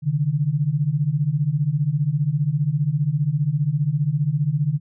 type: beating tone pair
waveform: sine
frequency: 137.4 / 152.4 Hz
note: C#3 / D#3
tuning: -15 / -36 cents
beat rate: 15 Hz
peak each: -22 / -20 dBFS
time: 0.02-4.8 s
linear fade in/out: 50 ms
effects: none